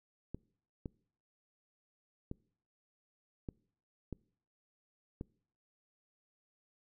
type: clicks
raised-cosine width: 3 ms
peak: -27 dBFS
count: 6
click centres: 0.346 / 0.858 / 2.314 / 3.488 / 4.127 / 5.211 s
effects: noise-tail reverb RT60 0.6 s tail -25 dB re dry